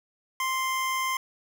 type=tone; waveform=25% pulse; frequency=1046.5 Hz; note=C6; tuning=in tune; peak=-22 dBFS; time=0.4-1.17 s; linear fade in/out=2 ms; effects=none